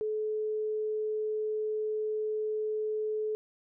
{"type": "tone", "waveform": "sine", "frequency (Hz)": 430, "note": "A4", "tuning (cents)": -40, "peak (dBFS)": -29, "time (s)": [0.01, 3.35], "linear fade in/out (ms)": 0, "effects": []}